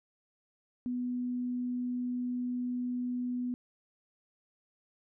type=tone; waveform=sine; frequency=247.2 Hz; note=B3; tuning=2 cents sharp; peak=-31 dBFS; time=0.86-3.54 s; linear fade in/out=0 ms; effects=none